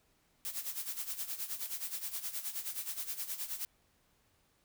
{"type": "noise with tremolo", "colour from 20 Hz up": "blue", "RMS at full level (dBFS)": -37, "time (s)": [0.45, 3.65], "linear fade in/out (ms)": 0, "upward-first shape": "sine", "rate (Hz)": 9.5, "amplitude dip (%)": 75, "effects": ["pink hiss -72 dBFS RMS until 4.64 s"]}